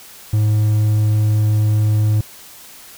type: tone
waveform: triangle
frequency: 106.8 Hz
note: G#2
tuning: 49 cents sharp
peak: -10 dBFS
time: 0.33-2.21 s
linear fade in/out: 5 ms
effects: white hiss -40 dBFS RMS until 2.97 s